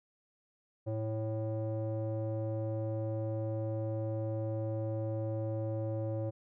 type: tone with low-pass filter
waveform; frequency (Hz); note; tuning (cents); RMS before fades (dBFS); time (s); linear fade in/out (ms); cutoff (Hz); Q
square; 110; A2; 0; -35; 0.86-6.31; 20; 550; 3.3
effects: none